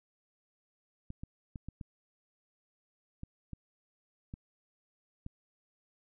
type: clicks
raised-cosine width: 5 ms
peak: -29 dBFS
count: 9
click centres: 1.104 / 1.235 / 1.558 / 1.686 / 1.812 / 3.234 / 3.533 / 4.339 / 5.264 s
effects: none